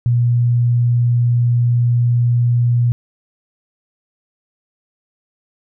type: tone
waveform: sine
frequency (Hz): 120.3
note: B2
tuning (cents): -45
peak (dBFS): -11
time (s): 0.06-2.92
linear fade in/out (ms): 0
effects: none